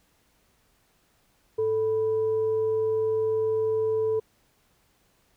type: tone with frequency modulation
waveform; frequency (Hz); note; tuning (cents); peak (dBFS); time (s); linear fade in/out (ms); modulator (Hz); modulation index
sine; 440; A4; 0; -22; 1.58-4.2; 10; 547; 0.21
effects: pink hiss -66 dBFS RMS until 5.36 s